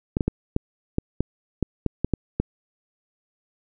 clicks, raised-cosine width 3 ms, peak -8 dBFS, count 11, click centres 0.169 / 0.208 / 0.28 / 0.564 / 0.984 / 1.206 / 1.627 / 1.863 / 2.046 / 2.137 / 2.4 s, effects none

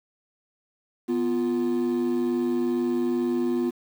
triangle tone pair together, 246.9 / 349.2 Hz, B3 / F4, 0 / 0 cents, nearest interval tritone, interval 600 cents, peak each -22 dBFS, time 1.08-3.71 s, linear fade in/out 20 ms, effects tanh soft clip ceiling -16 dBFS + 8-bit

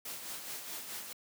white noise with tremolo, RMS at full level -41 dBFS, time 0.05-1.13 s, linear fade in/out 5 ms, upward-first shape sine, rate 4.7 Hz, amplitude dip 45%, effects high-pass 150 Hz 12 dB/octave

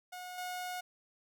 sawtooth tone with level steps, 725 Hz, F#5, 35 cents flat, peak -39 / -34 dBFS, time 0.12-0.81 s, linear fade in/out 10 ms, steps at 0.38 s, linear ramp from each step 2 ms, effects none

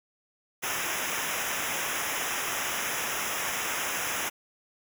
pink noise with comb filter, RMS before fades -31 dBFS, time 0.62-4.3 s, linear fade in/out 20 ms, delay 0.23 ms, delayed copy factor -1, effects none

